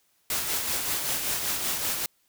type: noise with tremolo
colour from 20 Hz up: white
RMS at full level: -27 dBFS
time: 0.3-2.06 s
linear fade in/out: 2 ms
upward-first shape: sine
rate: 5.2 Hz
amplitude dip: 40%
effects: white hiss -68 dBFS RMS until 2.28 s